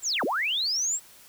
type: linear two-way sweep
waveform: sine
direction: down then up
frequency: 7850 to 201.3 to 7850 Hz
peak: -24 dBFS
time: 0.02-1 s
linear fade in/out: 50 ms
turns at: 0.24 s
effects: white hiss -52 dBFS RMS until 1.28 s